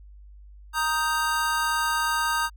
square chord, Eb major, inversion second, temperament equal, 932.3 / 1244.5 / 1568 Hz, Bb5 / Eb6 / G6, 0 / 0 / 0 cents, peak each -28 dBFS, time 0.73-2.5 s, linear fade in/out 50 ms, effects added 50 Hz sine -44 dBFS peak until 2.56 s

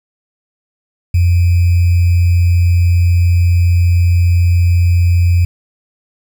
sine tone with sample-and-hold, 87.31 Hz, F2, in tune, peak -7 dBFS, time 1.14-5.45 s, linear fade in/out 5 ms, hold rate 2450 Hz, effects none

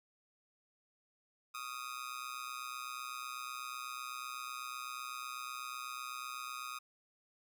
sawtooth tone with amplitude modulation, 1244.5 Hz, D#6, in tune, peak -34 dBFS, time 1.54-6.79 s, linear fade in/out 10 ms, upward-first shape sine, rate 128 Hz, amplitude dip 90%, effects none

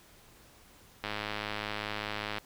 click train, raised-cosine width 0.3 ms, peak -18 dBFS, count 142, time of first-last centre 1.04-2.383 s, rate 105 Hz, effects pink hiss -58 dBFS RMS until 2.45 s

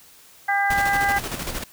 harmonic tone, 400 Hz, G4, 35 cents sharp, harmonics 2 / 3 / 4 / 5, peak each -21 / -33 / -23 / -25 dBFS, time 0.48-1.19 s, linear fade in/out 10 ms
pink noise with tremolo, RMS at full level -28 dBFS, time 0.7-1.64 s, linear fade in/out 5 ms, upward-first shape square, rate 13 Hz, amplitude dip 50%
effects white hiss -50 dBFS RMS until 1.72 s

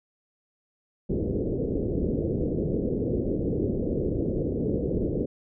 white low-pass noise, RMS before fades -27 dBFS, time 1.09-5.26 s, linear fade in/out 10 ms, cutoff 490 Hz, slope 48 dB/octave, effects none

